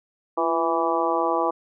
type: harmonic tone with a mistuned harmonic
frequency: 164.81 Hz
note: E3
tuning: in tune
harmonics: 2 / 3 / 4 / 5 / 6 / 7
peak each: -27 / -27 / -27 / -27 / -27 / -27 dBFS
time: 0.37-1.51 s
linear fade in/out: 10 ms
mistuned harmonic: 2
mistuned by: +55 cents
effects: none